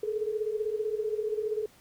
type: tone cluster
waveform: sine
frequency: 423.4 / 438.8 / 459.5 Hz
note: G#4 / A4 / A#4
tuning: +33 / -5 / -25 cents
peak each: -30 / -34 / -37 dBFS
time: 0.03-1.66 s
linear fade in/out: 5 ms
effects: pink hiss -59 dBFS RMS until 1.8 s